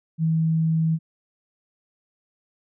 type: tone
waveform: sine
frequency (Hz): 161.2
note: E3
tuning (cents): -38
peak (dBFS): -18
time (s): 0.18-0.99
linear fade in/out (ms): 50
effects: none